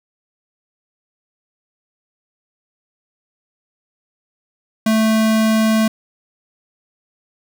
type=tone; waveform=square; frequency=220 Hz; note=A3; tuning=in tune; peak=-13 dBFS; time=4.86-5.88 s; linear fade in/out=5 ms; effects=none